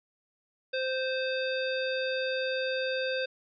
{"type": "harmonic tone", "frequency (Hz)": 521, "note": "C5", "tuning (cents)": -7, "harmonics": [1, 3, 5, 7, 9], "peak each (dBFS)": [-30, -35, -38, -39, -42], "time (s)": [0.73, 3.26], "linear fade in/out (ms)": 10, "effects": []}